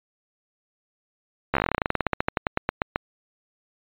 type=slowing click train; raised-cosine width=0.5 ms; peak=-6 dBFS; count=27; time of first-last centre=1.54-2.959 s; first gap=13 ms; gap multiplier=1.1; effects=resampled to 8000 Hz